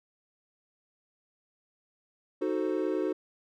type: chord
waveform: triangle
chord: D# diminished seventh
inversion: none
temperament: equal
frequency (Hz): 311.1 / 370 / 440 / 523.3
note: D#4 / F#4 / A4 / C5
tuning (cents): 0 / 0 / 0 / 0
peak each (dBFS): -30 / -29 / -32 / -34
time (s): 2.41-3.13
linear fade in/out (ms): 10
effects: none